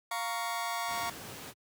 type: chord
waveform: sawtooth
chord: Bb minor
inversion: second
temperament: just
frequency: 699.2 / 932.3 / 1118.8 Hz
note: F5 / Bb5 / Db6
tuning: +2 / 0 / +16 cents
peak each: -33 dBFS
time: 0.11-1.1 s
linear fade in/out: 5 ms
type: noise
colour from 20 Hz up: pink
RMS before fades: -44 dBFS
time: 0.87-1.54 s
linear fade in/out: 50 ms
effects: high-pass 100 Hz 12 dB/octave